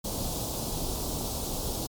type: band-stop noise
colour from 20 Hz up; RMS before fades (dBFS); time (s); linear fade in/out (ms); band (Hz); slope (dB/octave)
pink; -32; 0.04-1.87; 10; 940 to 3800; 24
effects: MP3 96 kbps